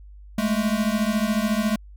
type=beating tone pair; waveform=square; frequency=207.7 / 221.7 Hz; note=G#3 / A3; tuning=0 / +13 cents; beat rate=14 Hz; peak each=-24 dBFS; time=0.38-1.76 s; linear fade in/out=5 ms; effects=added 50 Hz sine -41 dBFS peak until 1.96 s